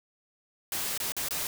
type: noise with dropouts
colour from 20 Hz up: white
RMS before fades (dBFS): -32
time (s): 0.72-1.47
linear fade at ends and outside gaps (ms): 1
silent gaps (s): 0.977-1.001 / 1.121-1.166 / 1.285-1.308
effects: none